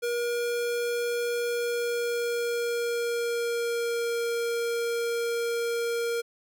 square tone with pitch glide, 476.7 to 468 Hz, A#4 to A#4, +39 to +7 cents, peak -27 dBFS, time 0.02-6.22 s, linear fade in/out 20 ms, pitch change -32 cents, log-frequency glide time 1.44-4.21 s, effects none

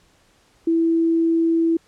sine tone, 330 Hz, E4, 2 cents sharp, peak -15 dBFS, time 0.67-1.77 s, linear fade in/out 5 ms, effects pink hiss -58 dBFS RMS until 1.87 s + low-pass 9000 Hz 12 dB/octave

